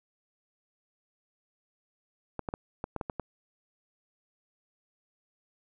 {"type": "clicks", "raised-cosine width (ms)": 1, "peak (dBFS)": -19, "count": 8, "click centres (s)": [2.393, 2.488, 2.539, 2.841, 2.963, 3.012, 3.098, 3.197], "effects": []}